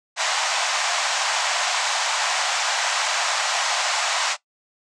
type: band-pass noise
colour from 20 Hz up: pink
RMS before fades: -23 dBFS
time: 0.16-4.37 s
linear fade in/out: 50 ms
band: 650 to 7900 Hz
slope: 48 dB/octave
effects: noise-tail reverb RT60 0.1 s tail -17 dB re dry